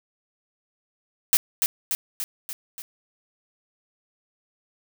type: noise with echo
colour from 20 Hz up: blue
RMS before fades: -17 dBFS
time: 1.33-1.37 s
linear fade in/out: 0 ms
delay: 290 ms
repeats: 5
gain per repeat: -4 dB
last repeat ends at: 2.82 s
effects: none